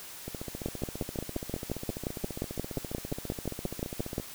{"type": "two click trains", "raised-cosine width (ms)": 2, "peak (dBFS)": [-23, -17], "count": [59, 21], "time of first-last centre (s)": [[0.28, 4.199], [0.66, 4.181]], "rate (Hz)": [14.8, 5.68], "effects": ["white hiss -45 dBFS RMS until 4.34 s"]}